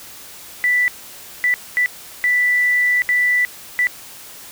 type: tone bursts at uneven times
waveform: sine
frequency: 1975.5 Hz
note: B6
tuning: in tune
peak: -13 dBFS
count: 6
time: 0.64-0.88 / 1.44-1.54 / 1.77-1.86 / 2.24-3.02 / 3.09-3.45 / 3.79-3.87 s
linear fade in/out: 0 ms
effects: white hiss -38 dBFS RMS until 4.51 s